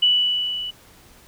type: tone with level ramp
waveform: sine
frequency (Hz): 2960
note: F#7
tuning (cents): 0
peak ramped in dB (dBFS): -12 to -27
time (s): 0.02-0.71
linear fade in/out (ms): 10
effects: pink hiss -50 dBFS RMS until 1.27 s